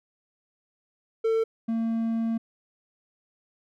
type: tone pair in turn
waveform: triangle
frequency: 448.6 / 227.2 Hz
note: A4 / A#3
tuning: +34 / -44 cents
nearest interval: octave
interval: 1178 cents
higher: first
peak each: -19 / -22 dBFS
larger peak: first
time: 1.24-1.44 / 1.68-2.38 s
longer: second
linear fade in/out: 10 ms
effects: none